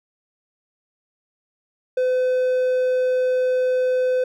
triangle tone, 508 Hz, B4, 49 cents sharp, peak -15 dBFS, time 1.97-4.24 s, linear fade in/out 5 ms, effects none

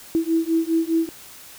sine beating tone pair, 325.1 / 330 Hz, E4 / E4, -24 / +2 cents, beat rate 4.9 Hz, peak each -21 dBFS, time 0.15-1.09 s, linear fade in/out 0 ms, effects white hiss -43 dBFS RMS until 1.58 s

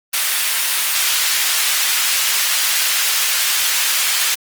pink high-pass noise, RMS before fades -17 dBFS, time 0.13-4.35 s, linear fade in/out 10 ms, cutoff 2000 Hz, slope 12 dB/octave, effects Opus 24 kbps

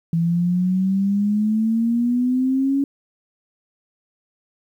sine exponential sweep, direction up, 164.81 to 280 Hz, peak -16 dBFS, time 0.13-2.84 s, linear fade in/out 2 ms, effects 9-bit

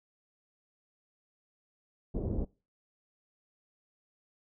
pink low-pass noise, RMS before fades -33 dBFS, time 2.14-2.45 s, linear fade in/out 10 ms, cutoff 490 Hz, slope 24 dB/octave, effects noise-tail reverb RT60 0.3 s tail -21 dB re dry

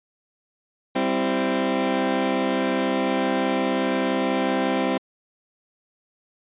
20% pulse chord, C major, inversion second, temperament equal with one note detuned, 196 / 261.6 / 332.3 Hz, G3 / C4 / E4, 0 / 0 / +14 cents, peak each -22 / -18 / -22 dBFS, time 0.95-4.98 s, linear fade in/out 10 ms, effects resampled to 8000 Hz

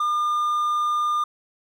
triangle tone, 1206 Hz, D6, 46 cents sharp, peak -18 dBFS, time 0-1.24 s, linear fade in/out 5 ms, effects none

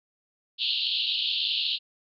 pink band-pass noise, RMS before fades -27 dBFS, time 0.58-1.79 s, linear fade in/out 50 ms, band 2800 to 4400 Hz, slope 96 dB/octave, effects MP3 96 kbps

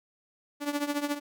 sawtooth tone with tremolo, 290 Hz, D4, 22 cents flat, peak -21 dBFS, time 0.6-1.2 s, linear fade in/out 50 ms, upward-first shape triangle, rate 14 Hz, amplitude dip 85%, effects none

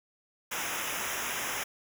pink noise with comb filter, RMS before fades -34 dBFS, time 0.51-1.64 s, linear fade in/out 10 ms, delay 0.23 ms, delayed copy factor -0.95, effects none

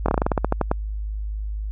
slowing click train, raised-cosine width 1 ms, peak -5 dBFS, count 13, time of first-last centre 0.06-0.714 s, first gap 24 ms, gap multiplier 1.14, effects added 52 Hz sine -25 dBFS peak until 1.71 s

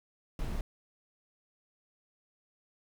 brown noise, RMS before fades -34 dBFS, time 0.39-0.61 s, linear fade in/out 2 ms, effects none

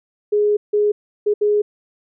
sine tone bursts at uneven times, 416.5 Hz, G#4, 5 cents sharp, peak -13 dBFS, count 4, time 0.32-0.57 / 0.73-0.92 / 1.26-1.34 / 1.41-1.62 s, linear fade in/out 10 ms, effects none

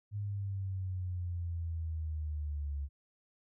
sine exponential sweep, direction down, 103.83 to 69.9 Hz, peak -34 dBFS, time 0.11-2.89 s, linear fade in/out 50 ms, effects none

